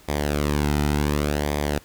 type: tone with flanger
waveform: sawtooth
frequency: 73.42 Hz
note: D2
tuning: in tune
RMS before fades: -23 dBFS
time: 0.08-1.79 s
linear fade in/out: 10 ms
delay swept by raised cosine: 0.71 to 1.81 ms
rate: 0.68 Hz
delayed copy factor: -0.65
effects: pink hiss -51 dBFS RMS until 1.84 s